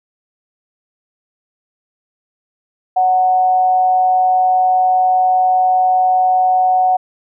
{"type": "tone with amplitude modulation", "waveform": "sine", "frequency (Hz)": 740, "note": "F#5", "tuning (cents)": 0, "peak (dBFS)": -8, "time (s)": [2.96, 6.97], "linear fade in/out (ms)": 10, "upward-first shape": "sine", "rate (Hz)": 175, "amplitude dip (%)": 35, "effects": []}